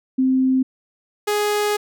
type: tone pair in turn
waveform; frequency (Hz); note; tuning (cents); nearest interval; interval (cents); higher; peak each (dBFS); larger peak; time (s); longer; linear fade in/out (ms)
sine / sawtooth; 260.8 / 416.4; C4 / G#4; -5 / +5; minor sixth; 810; second; -14 / -14; neither; 0.18-0.63 / 1.27-1.77; second; 10
effects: none